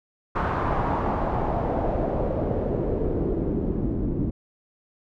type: noise with low-pass filter sweep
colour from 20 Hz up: pink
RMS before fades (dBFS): -25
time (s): 0.35-4.31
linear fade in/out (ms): 10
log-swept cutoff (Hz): 1200 to 270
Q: 2.1
effects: none